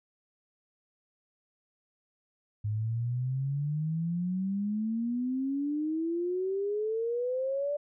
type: exponential sweep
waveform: sine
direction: up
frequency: 103.7 to 589 Hz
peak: -28 dBFS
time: 2.64-7.77 s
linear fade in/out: 10 ms
effects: none